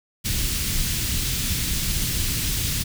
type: band-stop noise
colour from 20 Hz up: pink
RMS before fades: -24 dBFS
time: 0.24-2.84 s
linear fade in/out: 20 ms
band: 180 to 2900 Hz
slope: 12 dB/octave
effects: none